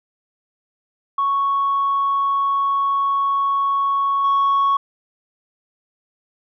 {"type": "tone with level steps", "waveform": "sine", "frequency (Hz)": 1108.7, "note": "C#6", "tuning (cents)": 0, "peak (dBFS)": [-15, -12], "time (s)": [1.18, 4.77], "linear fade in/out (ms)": 5, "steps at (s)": 4.24, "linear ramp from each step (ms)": 5, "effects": ["tanh soft clip ceiling -12 dBFS"]}